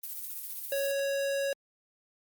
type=noise with tremolo; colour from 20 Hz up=violet; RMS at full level=-37 dBFS; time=0.03-0.92 s; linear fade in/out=10 ms; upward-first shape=sine; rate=15 Hz; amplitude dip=40%
type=tone; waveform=square; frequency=554.4 Hz; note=C#5; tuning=in tune; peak=-29 dBFS; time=0.72-1.53 s; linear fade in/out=2 ms
effects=Opus 24 kbps